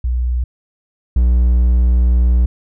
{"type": "tone pair in turn", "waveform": ["sine", "triangle"], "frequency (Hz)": [61.2, 60.64], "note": ["B1", "B1"], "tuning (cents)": [-15, -31], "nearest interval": "unison", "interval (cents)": 16, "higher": "first", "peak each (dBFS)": [-14, -7], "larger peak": "second", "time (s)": [[0.04, 0.44], [1.16, 2.46]], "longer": "second", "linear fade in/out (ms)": 5, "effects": []}